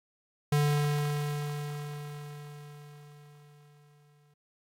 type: tone with exponential decay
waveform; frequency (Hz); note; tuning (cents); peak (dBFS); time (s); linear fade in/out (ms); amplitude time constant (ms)
square; 146.83; D3; 0; -23; 0.52-4.34; 5; 830
effects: AAC 64 kbps